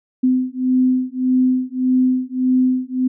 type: beating tone pair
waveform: sine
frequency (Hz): 254.8 / 256.5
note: C4 / C4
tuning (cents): -46 / -34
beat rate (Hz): 1.7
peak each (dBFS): -17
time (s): 0.23-3.08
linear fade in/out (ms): 10
effects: none